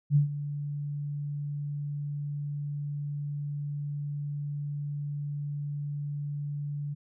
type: tone with ADSR envelope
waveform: sine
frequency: 145.1 Hz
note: D3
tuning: 21 cents flat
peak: -17 dBFS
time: 0.1-6.95 s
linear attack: 57 ms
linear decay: 120 ms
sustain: -14 dB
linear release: 22 ms
effects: none